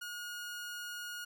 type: tone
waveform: sawtooth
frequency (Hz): 1438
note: F#6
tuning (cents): -50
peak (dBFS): -37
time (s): 0.01-1.25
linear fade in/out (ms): 10
effects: none